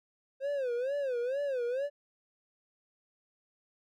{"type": "tone with vibrato", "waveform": "triangle", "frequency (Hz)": 523.3, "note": "C5", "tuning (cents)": 0, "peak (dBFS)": -28, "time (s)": [0.4, 1.9], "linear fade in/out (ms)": 50, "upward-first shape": "sine", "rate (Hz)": 2.2, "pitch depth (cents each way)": 170, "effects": []}